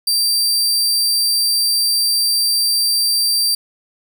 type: tone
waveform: sawtooth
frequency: 4695 Hz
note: D8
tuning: 1 cent flat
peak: -11 dBFS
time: 0.07-3.55 s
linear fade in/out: 5 ms
effects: none